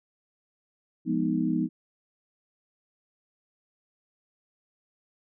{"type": "chord", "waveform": "sine", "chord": "F half-diminished seventh", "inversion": "none", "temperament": "equal", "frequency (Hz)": [174.61, 207.7, 246.9, 311.1], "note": ["F3", "Ab3", "Cb4", "Eb4"], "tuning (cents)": [0, 0, 0, 0], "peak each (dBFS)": [-30, -31, -28, -28], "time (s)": [1.05, 1.69], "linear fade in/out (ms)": 50, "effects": []}